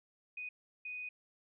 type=tone bursts at uneven times; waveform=sine; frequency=2489 Hz; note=D#7; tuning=in tune; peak=-40 dBFS; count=2; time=0.37-0.49 / 0.85-1.09 s; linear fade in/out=5 ms; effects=none